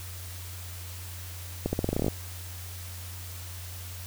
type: accelerating click train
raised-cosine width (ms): 2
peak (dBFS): -13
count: 12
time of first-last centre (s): 1.66-2.082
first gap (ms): 70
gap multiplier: 0.87
effects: added 89 Hz sine -39 dBFS peak until 4.06 s + white hiss -44 dBFS RMS until 4.06 s